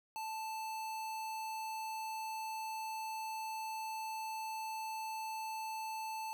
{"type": "tone", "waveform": "square", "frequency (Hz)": 880, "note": "A5", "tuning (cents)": 0, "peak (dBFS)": -40, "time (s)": [0.16, 6.33], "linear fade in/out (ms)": 0, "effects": []}